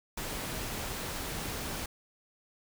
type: noise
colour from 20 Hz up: pink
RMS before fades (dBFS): -37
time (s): 0.17-1.86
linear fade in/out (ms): 5
effects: none